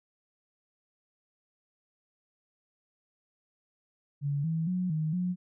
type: tone with pitch steps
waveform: sine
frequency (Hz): 142.7 / 162.2 / 182 / 156.2 / 180.3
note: D3 / E3 / F#3 / D#3 / F#3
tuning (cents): -49 / -28 / -28 / +7 / -45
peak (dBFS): -27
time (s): 4.21-5.36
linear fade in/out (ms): 50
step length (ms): 230
effects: none